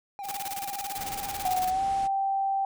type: tone with vibrato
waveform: triangle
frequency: 793 Hz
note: G5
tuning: 20 cents sharp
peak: -32 dBFS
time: 0.19-1.58 s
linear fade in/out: 0 ms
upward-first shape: sine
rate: 18 Hz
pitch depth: 51 cents each way
type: noise with tremolo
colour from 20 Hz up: white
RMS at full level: -35 dBFS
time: 0.23-1.73 s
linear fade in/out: 50 ms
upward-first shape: square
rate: 18 Hz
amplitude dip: 80%
type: low-pass noise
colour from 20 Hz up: pink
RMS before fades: -43 dBFS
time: 0.96-2.08 s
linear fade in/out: 20 ms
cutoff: 10000 Hz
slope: 48 dB/octave
type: tone with pitch glide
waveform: sine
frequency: 741 to 781.9 Hz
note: F#5 to G5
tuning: +2 to -5 cents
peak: -24 dBFS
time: 1.45-2.65 s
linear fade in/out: 2 ms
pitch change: +93 cents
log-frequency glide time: 1.69-1.83 s
effects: none